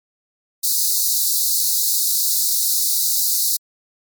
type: high-pass noise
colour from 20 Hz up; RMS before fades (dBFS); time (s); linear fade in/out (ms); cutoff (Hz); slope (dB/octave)
white; -18; 0.63-3.57; 10; 3900; 96
effects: MP3 96 kbps